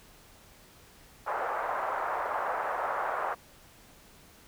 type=band-pass noise; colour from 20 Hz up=pink; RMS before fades=-32 dBFS; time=1.26-3.35 s; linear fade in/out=20 ms; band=610 to 1400 Hz; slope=24 dB/octave; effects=pink hiss -56 dBFS RMS until 4.47 s